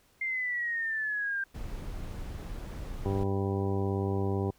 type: exponential sweep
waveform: sine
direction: down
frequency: 2111 to 1578 Hz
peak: -29 dBFS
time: 0.21-1.44 s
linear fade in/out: 5 ms
type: noise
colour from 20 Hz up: brown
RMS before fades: -38 dBFS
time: 1.54-3.24 s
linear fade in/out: 10 ms
type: harmonic tone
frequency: 97.9 Hz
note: G2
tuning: 2 cents flat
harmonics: 1 / 2 / 3 / 4 / 5 / 6 / 7 / 8 / 10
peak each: -30 / -35 / -37 / -33 / -41 / -45 / -50 / -41 / -44 dBFS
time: 3.05-4.51 s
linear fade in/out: 10 ms
effects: pink hiss -65 dBFS RMS until 4.58 s